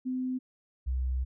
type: tone pair in turn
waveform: sine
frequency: 255.8 / 63.95 Hz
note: C4 / C2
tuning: -39 / -39 cents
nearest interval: 2 octaves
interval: 2400 cents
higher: first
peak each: -29 / -27 dBFS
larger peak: second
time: 0.05-0.39 / 0.86-1.25 s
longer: second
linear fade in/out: 20 ms
effects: none